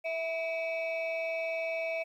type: tone cluster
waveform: sine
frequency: 656 / 2285 / 2581 Hz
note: E5 / D7 / E7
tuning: -9 / -48 / -37 cents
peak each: -31 / -36 / -39 dBFS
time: 0.04-2.04 s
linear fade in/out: 20 ms
effects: tanh soft clip ceiling -26 dBFS + 11-bit